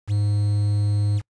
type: tone with quantisation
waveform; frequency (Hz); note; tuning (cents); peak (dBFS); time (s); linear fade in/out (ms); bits
triangle; 103; G#2; -14; -16; 0.07-1.22; 50; 7
effects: noise-tail reverb RT60 0.1 s tail -26 dB re dry + resampled to 22050 Hz